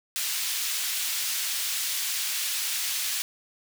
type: high-pass noise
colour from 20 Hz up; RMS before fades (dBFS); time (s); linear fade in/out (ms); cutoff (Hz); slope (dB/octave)
pink; -29; 0.16-3.22; 0; 2900; 12
effects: none